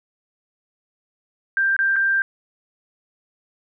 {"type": "tone with dropouts", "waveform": "sine", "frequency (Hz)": 1581, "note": "G6", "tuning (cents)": 14, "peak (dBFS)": -16, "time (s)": [1.57, 2.22], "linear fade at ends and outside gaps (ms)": 1, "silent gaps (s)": [[1.765, 1.79], [1.96, 1.964]], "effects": []}